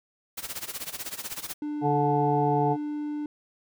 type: noise with tremolo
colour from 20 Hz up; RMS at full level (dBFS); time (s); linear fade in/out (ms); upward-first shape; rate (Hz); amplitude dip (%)
white; -33; 0.37-1.54; 10; sine; 16; 85
type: tone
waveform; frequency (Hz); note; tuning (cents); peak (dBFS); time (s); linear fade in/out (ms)
triangle; 297.2; D4; +21; -27; 1.62-3.26; 2
type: harmonic tone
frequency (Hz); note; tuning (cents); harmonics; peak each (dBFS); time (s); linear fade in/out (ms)
145.1; D3; -21; 1 / 3 / 5 / 6; -27 / -27 / -27 / -27; 1.81-2.77; 50
effects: none